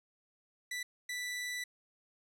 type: tone bursts at uneven times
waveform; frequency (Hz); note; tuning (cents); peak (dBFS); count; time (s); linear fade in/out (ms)
sawtooth; 1975.5; B6; 0; -33; 2; 0.71-0.83 / 1.09-1.64; 5
effects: low-pass 12000 Hz 12 dB/octave